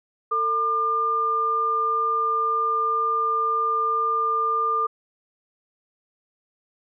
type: tone pair together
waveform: sine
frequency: 449.5 / 1200 Hz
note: A4 / D6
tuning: +37 / +37 cents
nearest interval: octave + perfect fourth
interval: 1700 cents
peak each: -30 / -20 dBFS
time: 0.31-4.87 s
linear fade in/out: 10 ms
effects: none